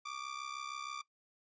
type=ring-modulated tone; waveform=sawtooth; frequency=1174.7 Hz; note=D6; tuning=in tune; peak=-34 dBFS; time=0.05-1.02 s; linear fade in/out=10 ms; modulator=33.2 Hz; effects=noise-tail reverb RT60 0.1 s tail -19 dB re dry + resampled to 16000 Hz